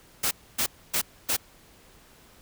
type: noise bursts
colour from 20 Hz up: white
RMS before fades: -25 dBFS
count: 4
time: 0.23-1.368 s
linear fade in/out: 10 ms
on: 82 ms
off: 270 ms
effects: pink hiss -55 dBFS RMS until 2.41 s